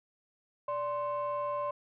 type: tone pair together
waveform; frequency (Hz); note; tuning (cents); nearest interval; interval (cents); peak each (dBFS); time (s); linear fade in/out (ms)
sine; 583.6 / 1046.5; D5 / C6; -11 / 0; minor seventh; 1011; -32 / -32; 0.68-1.71; 5
effects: tanh soft clip ceiling -27 dBFS